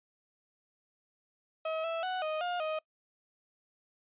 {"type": "tone with pitch steps", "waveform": "35% pulse", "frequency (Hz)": [638, 659, 741, 622, 710, 625], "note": ["D#5", "E5", "F#5", "D#5", "F5", "D#5"], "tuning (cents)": [43, -1, 2, -1, 28, 8], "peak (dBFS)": -30, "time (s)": [1.65, 2.79], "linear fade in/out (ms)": 5, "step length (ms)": 190, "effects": ["noise-tail reverb RT60 0.1 s tail -24 dB re dry", "resampled to 8000 Hz"]}